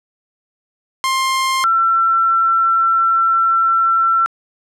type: tone pair in turn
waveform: sawtooth / sine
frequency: 1057 / 1347.1 Hz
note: C6 / E6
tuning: +17 / +37 cents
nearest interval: major third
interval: 420 cents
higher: second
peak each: -11 dBFS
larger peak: neither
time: 1.04-1.64 / 1.64-4.26 s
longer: second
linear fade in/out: 0 ms
effects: low-pass 10000 Hz 12 dB/octave

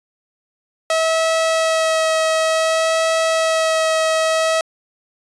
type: tone with vibrato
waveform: sawtooth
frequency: 644 Hz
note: E5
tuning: 41 cents flat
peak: -11 dBFS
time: 0.9-4.61 s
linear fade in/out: 2 ms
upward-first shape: sine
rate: 0.56 Hz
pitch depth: 11 cents each way
effects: resampled to 22050 Hz

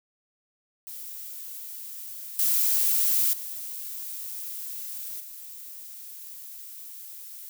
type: noise with level steps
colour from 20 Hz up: violet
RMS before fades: -39 / -23 / -36 / -42 dBFS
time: 0.87-7.49 s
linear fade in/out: 0 ms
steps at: 2.39 / 3.33 / 5.2 s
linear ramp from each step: 2 ms
effects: none

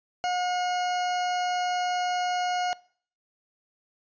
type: tone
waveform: 40% pulse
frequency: 721 Hz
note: F#5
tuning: 45 cents flat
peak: -24 dBFS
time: 0.24-2.73 s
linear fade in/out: 0 ms
effects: noise-tail reverb RT60 0.5 s tail -22 dB re dry + resampled to 16000 Hz

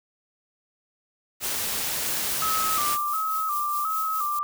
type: noise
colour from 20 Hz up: white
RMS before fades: -28 dBFS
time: 1.4-2.98 s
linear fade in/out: 50 ms
type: noise with tremolo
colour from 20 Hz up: violet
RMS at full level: -32 dBFS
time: 2.06-4.39 s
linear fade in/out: 2 ms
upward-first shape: triangle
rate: 4.8 Hz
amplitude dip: 55%
type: tone with vibrato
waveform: sine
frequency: 1232 Hz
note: D#6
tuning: 17 cents flat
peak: -24 dBFS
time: 2.42-4.43 s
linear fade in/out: 0 ms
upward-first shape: square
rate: 1.4 Hz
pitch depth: 70 cents each way
effects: none

